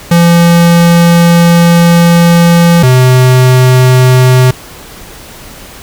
square tone pair in turn, 170.6 / 127.81 Hz, F3 / C3, -40 / -40 cents, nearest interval perfect fourth, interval 500 cents, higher first, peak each -3 dBFS, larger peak neither, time 0.11-2.83 / 2.83-4.51 s, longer first, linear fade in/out 5 ms, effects pink hiss -30 dBFS RMS until 5.82 s

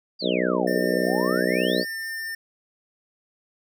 sine exponential two-way sweep, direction down then up, 4900 to 349.2 to 4900 Hz, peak -29 dBFS, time 0.19-1.85 s, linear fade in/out 20 ms, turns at 0.82 s
harmonic tone, 61.74 Hz, B1, in tune, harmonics 3 / 4 / 5 / 6 / 7 / 8 / 9 / 10, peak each -29 / -29 / -29 / -29 / -29 / -29 / -29 / -29 dBFS, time 0.21-1.85 s, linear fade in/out 50 ms
square tone, 1801 Hz, A6, 40 cents sharp, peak -30 dBFS, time 0.67-2.35 s, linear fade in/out 5 ms
effects none

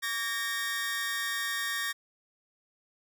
sawtooth tone cluster, 1144 / 1625 / 1848 Hz, D6 / G#6 / A#6, -46 / -38 / -16 cents, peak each -35 / -35 / -28 dBFS, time 0.02-1.93 s, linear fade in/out 20 ms, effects none

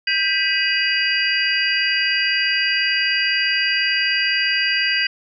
sine tone cluster, 1581 / 1973 / 2525 / 2896 / 4761 Hz, G6 / B6 / D#7 / F#7 / D8, +14 / -2 / +25 / -38 / +23 cents, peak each -23 dBFS, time 0.07-5.07 s, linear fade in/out 5 ms, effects none

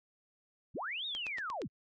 sine linear two-way sweep, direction up then down, 55 to 3800 to 55 Hz, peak -36 dBFS, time 0.74-1.68 s, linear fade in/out 20 ms, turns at 1.06 s
click train, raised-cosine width 0.2 ms, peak -27 dBFS, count 5, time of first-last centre 1.15-1.618 s, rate 8.55 Hz
effects AAC 48 kbps

